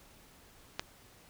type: click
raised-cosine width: 0.2 ms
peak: -15 dBFS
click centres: 0.795 s
effects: pink hiss -59 dBFS RMS until 1.29 s